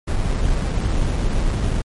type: noise with sample-and-hold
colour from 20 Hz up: brown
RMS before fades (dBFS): -19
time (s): 0.07-1.82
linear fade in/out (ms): 10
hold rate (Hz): 3150
effects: MP3 48 kbps